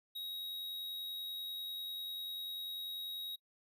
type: tone with amplitude modulation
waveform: square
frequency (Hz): 3800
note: A#7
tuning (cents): +33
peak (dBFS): -40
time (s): 0.15-3.36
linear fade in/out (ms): 10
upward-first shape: sine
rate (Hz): 90.2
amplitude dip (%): 30
effects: noise-tail reverb RT60 0.1 s tail -23 dB re dry